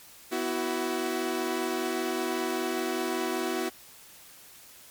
sawtooth chord, B suspended fourth, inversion none, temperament equal with one note detuned, 246.9 / 329.6 / 374.7 Hz, B3 / E4 / F#4, 0 / 0 / +22 cents, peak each -31 / -28 / -27 dBFS, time 0.31-3.7 s, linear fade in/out 20 ms, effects white hiss -51 dBFS RMS until 4.9 s + MP3 96 kbps

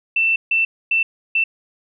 sine tone bursts at uneven times, 2675 Hz, E7, 25 cents sharp, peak -14 dBFS, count 4, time 0.16-0.36 / 0.51-0.65 / 0.91-1.03 / 1.35-1.44 s, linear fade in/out 5 ms, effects none

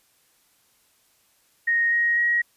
sine tone with pitch steps, 1864.7 / 1880.9 / 1897.3 Hz, A#6 / A#6 / A#6, 0 / +15 / +30 cents, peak -18 dBFS, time 1.67-2.42 s, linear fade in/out 10 ms, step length 250 ms, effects white hiss -63 dBFS RMS until 2.56 s + resampled to 32000 Hz

